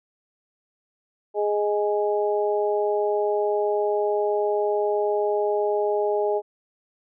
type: harmonic tone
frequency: 207.7 Hz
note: G#3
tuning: in tune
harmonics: 2 / 3 / 4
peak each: -22 / -26 / -28 dBFS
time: 1.34-6.42 s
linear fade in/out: 50 ms
effects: none